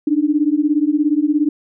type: beating tone pair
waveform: sine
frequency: 290 / 307 Hz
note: D4 / D#4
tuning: -22 / -23 cents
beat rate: 17 Hz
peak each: -16 dBFS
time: 0.07-1.49 s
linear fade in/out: 5 ms
effects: none